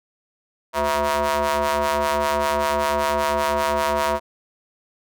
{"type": "ring-modulated tone", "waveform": "sawtooth", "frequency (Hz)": 146.83, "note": "D3", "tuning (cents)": 0, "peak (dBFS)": -12, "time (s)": [0.73, 4.2], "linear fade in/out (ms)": 50, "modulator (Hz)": 805, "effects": []}